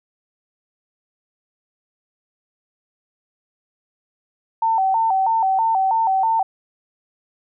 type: tone with vibrato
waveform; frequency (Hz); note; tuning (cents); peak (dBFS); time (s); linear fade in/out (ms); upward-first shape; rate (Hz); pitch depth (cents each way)
sine; 830.6; G#5; 0; -15; 4.62-6.43; 5; square; 3.1; 140
effects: none